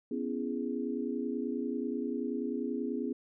sine chord, C# minor seventh, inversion third, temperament equal with one note detuned, 246.9 / 277.2 / 335.2 / 415.3 Hz, B3 / C#4 / E4 / G#4, 0 / 0 / +29 / 0 cents, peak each -35 / -37 / -39 / -38 dBFS, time 0.11-3.13 s, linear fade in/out 5 ms, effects none

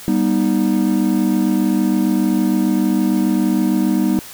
triangle chord, G augmented, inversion none, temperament equal with one note detuned, 196 / 242.7 / 311.1 Hz, G3 / B3 / D#4, 0 / -30 / 0 cents, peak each -16 dBFS, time 0.08-4.19 s, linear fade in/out 0 ms, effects white hiss -36 dBFS RMS until 4.33 s

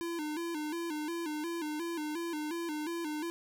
square tone with vibrato, 320.3 Hz, E4, 50 cents flat, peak -35 dBFS, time 0.01-3.3 s, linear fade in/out 0 ms, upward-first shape square, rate 2.8 Hz, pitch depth 98 cents each way, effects none

